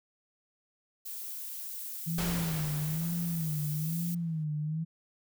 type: noise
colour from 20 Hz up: violet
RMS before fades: -40 dBFS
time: 1.05-4.15 s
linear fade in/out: 10 ms
type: tone with vibrato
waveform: sine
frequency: 160.9 Hz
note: E3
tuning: 42 cents flat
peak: -30 dBFS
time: 2.06-4.85 s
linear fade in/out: 20 ms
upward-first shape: sine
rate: 1.1 Hz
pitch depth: 120 cents each way
type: noise with exponential decay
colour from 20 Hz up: pink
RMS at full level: -34 dBFS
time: 2.18-4.44 s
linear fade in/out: 2 ms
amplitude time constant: 490 ms
effects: none